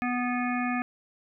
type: harmonic tone with a mistuned harmonic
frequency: 246.6 Hz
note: B3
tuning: 2 cents flat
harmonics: 1 / 3 / 5 / 7 / 9 / 10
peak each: -28 / -33 / -35 / -36 / -38 / -38 dBFS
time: 0.02-0.82 s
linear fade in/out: 0 ms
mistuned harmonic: 9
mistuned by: -34 cents
effects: none